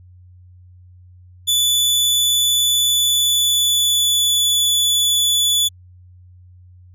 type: tone with pitch glide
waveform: sawtooth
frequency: 3473 to 3453 Hz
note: A7 to A7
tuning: -23 to -33 cents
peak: -11 dBFS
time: 1.47-5.69 s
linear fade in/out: 20 ms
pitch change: -10 cents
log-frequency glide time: 2.85-4.47 s
effects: added 90 Hz sine -42 dBFS peak until 6.94 s